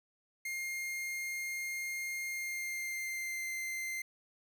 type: tone with pitch glide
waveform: 45% pulse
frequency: 2124 to 2085 Hz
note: C7 to C7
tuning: +25 to -7 cents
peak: -36 dBFS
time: 0.45-4.02 s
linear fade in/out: 5 ms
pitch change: -32 cents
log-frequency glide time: 2.28-3.5 s
effects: none